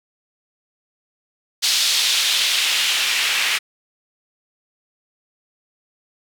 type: noise with band-pass filter sweep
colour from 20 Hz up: white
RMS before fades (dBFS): -19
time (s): 1.62-3.59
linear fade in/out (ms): 20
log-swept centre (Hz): 4100 to 2400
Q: 1.7
effects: none